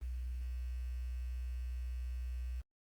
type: tone with quantisation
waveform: sine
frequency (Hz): 61.74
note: B1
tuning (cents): 0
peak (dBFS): -37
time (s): 0.01-2.62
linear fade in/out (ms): 20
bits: 10
effects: Opus 24 kbps